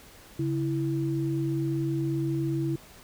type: tone pair together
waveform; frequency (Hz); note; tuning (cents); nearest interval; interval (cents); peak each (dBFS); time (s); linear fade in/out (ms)
sine; 139.22 / 329.6; C#3 / E4; +8 / 0; octave + minor third; 1492; -28; 0.39-2.76; 5
effects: pink hiss -51 dBFS RMS until 3.03 s